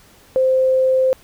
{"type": "tone", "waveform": "sine", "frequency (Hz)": 521, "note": "C5", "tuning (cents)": -7, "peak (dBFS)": -12, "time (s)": [0.36, 1.13], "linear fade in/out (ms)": 0, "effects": ["pink hiss -49 dBFS RMS until 1.23 s"]}